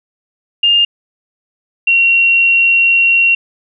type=tone pair in turn; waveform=sine; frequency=2814 / 2742 Hz; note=F7 / F7; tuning=+12 / -32 cents; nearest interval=unison; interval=44 cents; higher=first; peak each=-7 dBFS; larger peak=neither; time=0.63-0.85 / 1.87-3.35 s; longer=second; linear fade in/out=5 ms; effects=none